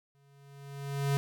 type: tone with exponential growth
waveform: square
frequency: 140 Hz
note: C#3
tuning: 18 cents sharp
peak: -25 dBFS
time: 0.15-1.17 s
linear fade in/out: 0 ms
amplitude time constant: 220 ms
effects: none